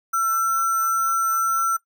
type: tone with sample-and-hold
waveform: sine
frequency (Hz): 1348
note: E6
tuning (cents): +38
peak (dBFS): -18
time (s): 0.13-1.77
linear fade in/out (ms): 10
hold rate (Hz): 7350
effects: noise-tail reverb RT60 0.1 s tail -18 dB re dry